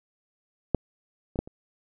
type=clicks; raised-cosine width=2 ms; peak=-7 / -22 / -11 / -29 dBFS; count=4; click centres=0.747 / 1.358 / 1.39 / 1.475 s; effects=none